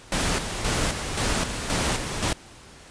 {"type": "noise with tremolo", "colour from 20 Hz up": "pink", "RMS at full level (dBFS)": -24, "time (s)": [0.12, 2.33], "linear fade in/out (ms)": 2, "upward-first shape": "square", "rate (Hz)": 1.9, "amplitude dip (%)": 50, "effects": ["pink hiss -47 dBFS RMS until 2.9 s", "resampled to 22050 Hz"]}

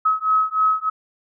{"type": "beating tone pair", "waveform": "sine", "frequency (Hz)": [1279, 1282.3], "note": ["D#6", "E6"], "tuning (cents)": [47, -48], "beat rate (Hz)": 3.3, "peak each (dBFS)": -19, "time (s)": [0.05, 0.9], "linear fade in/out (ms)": 10, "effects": []}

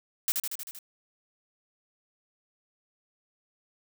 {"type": "noise with echo", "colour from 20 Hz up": "blue", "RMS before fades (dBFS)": -26, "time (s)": [0.28, 0.32], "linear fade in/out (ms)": 0, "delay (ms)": 78, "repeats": 6, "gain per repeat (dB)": -3, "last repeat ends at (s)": 0.788, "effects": []}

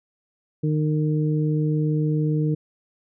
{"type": "harmonic tone", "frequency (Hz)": 152.9, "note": "D#3", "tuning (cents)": -30, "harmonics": [1, 2, 3], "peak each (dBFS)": [-20, -26, -30], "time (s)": [0.63, 2.55], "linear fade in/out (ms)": 10, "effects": []}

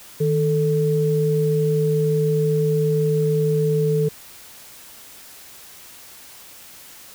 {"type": "tone pair together", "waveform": "sine", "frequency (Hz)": [155.56, 440], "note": ["D#3", "A4"], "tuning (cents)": [0, 0], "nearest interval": "octave + tritone", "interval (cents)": 1800, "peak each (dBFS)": -19, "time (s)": [0.2, 4.09], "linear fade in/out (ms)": 10, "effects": ["white hiss -43 dBFS RMS until 7.14 s"]}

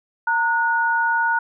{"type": "tone pair together", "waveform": "sine", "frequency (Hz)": [918, 1457.2], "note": ["A#5", "F#6"], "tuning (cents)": [-27, -27], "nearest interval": "minor sixth", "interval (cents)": 800, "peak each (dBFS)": [-20, -19], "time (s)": [0.27, 1.39], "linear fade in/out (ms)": 5, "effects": []}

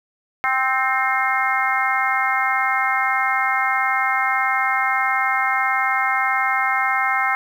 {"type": "harmonic tone with a mistuned harmonic", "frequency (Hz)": 261.6, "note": "C4", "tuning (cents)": 0, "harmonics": [3, 4, 5, 6, 7, 8], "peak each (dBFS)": [-23, -26, -23, -27, -26, -22], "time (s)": [0.44, 7.35], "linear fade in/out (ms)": 0, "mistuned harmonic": 8, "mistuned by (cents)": 31, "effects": ["8-bit"]}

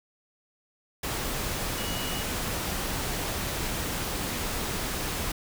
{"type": "tone in noise", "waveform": "sine", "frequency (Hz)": 2913, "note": "F#7", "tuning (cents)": -28, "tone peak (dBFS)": -38, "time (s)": [1.78, 2.23], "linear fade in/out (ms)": 5, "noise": "pink", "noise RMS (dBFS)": -31, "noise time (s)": [1.03, 5.32], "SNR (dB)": -10, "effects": []}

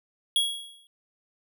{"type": "tone with exponential decay", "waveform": "square", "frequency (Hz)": 3322, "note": "G#7", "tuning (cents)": 0, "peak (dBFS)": -19, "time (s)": [0.36, 0.87], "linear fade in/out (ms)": 1, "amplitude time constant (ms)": 110, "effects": []}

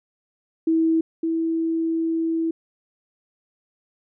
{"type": "tone pair in turn", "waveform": "sine", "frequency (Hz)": [324.5, 327.1], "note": ["E4", "E4"], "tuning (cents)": [-27, -13], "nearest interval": "unison", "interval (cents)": 14, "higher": "second", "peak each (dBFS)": [-16, -20], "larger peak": "first", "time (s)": [[0.67, 1.01], [1.23, 2.51]], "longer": "second", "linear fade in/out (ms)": 5, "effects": []}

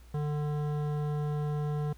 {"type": "tone with hard clipping", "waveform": "triangle", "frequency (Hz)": 148.5, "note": "D3", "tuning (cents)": 20, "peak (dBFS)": -31, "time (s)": [0.14, 1.93], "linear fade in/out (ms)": 5, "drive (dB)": 18, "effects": ["added 60 Hz sine -50 dBFS peak until 1.97 s", "pink hiss -62 dBFS RMS until 1.97 s"]}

